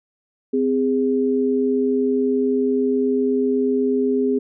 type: tone pair together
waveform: sine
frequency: 258.3 / 410.1 Hz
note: C4 / G#4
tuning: -22 / -22 cents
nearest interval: minor sixth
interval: 800 cents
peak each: -19 dBFS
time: 0.53-4.39 s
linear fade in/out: 10 ms
effects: none